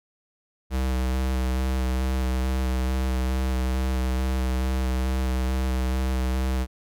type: tone with vibrato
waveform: square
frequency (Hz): 64.4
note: C2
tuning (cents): -27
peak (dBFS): -23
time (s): 0.7-6.67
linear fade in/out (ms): 50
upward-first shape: square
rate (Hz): 2.3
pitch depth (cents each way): 14
effects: none